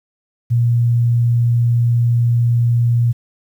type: tone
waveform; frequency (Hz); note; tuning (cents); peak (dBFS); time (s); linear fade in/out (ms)
sine; 118.7; A#2; +32; -11; 0.5-3.13; 20
effects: 8-bit